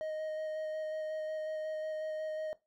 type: tone with vibrato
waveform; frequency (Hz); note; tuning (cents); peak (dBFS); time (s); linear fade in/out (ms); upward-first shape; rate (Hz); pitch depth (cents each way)
triangle; 623; D#5; +2; -33; 0.01-2.53; 0; square; 5.5; 8
effects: noise-tail reverb RT60 0.2 s tail -17 dB re dry